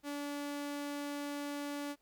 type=tone; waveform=sawtooth; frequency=288 Hz; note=D4; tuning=34 cents flat; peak=-34 dBFS; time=0.03-1.96 s; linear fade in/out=50 ms; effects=pink hiss -75 dBFS RMS until 2.01 s